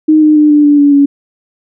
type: tone with pitch steps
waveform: sine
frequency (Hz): 310 / 305.2 / 300.5 / 295.8 / 291.3 / 286.7 / 282.3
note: D#4 / D#4 / D4 / D4 / D4 / D4 / C#4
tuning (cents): -6 / -33 / +40 / +13 / -14 / -42 / +32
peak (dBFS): -3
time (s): 0.08-1.06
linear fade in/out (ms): 10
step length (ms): 140
effects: none